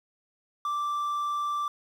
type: tone with quantisation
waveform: triangle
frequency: 1173 Hz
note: D6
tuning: 2 cents flat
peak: -25 dBFS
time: 0.65-1.68 s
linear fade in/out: 2 ms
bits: 9
effects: none